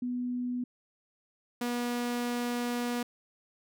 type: tone pair in turn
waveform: sine / sawtooth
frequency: 246.9 / 241.7 Hz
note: B3 / B3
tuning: 0 / -37 cents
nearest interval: unison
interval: 37 cents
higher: first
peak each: -30 / -26 dBFS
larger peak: second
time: 0.02-0.64 / 1.61-3.03 s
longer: second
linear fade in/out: 5 ms
effects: none